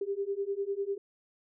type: beating tone pair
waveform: sine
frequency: 392.5 / 402.5 Hz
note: G4 / G4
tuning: +2 / +46 cents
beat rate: 10 Hz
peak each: -34 / -33 dBFS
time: 0.01-0.98 s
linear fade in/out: 5 ms
effects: none